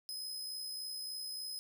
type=tone with amplitude modulation; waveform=sawtooth; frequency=5070 Hz; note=D#8; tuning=32 cents sharp; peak=-36 dBFS; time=0.09-1.59 s; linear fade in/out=0 ms; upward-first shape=sine; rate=63.4 Hz; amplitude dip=35%; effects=none